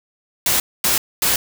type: noise bursts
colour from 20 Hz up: white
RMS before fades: -17 dBFS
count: 3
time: 0.46-1.36 s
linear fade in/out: 2 ms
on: 140 ms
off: 240 ms
effects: none